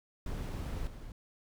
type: noise with level steps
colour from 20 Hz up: brown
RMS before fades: -37 / -46 dBFS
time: 0.26-1.12 s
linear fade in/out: 2 ms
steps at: 0.87 s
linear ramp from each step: 2 ms
effects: none